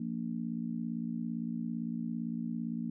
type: harmonic tone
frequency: 57.7 Hz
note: A#1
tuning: 17 cents flat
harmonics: 3 / 4 / 5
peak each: -39 / -35 / -43 dBFS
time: 0-2.9 s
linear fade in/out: 5 ms
effects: none